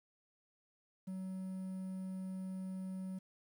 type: tone with quantisation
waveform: triangle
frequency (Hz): 187.9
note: F#3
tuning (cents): +27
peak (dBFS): -38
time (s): 1.07-3.19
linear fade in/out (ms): 10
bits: 11
effects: none